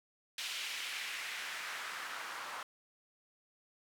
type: noise with band-pass filter sweep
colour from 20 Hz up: white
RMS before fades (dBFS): -42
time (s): 0.38-2.63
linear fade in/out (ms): 2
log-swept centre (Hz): 3000 to 1100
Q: 1.6
effects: none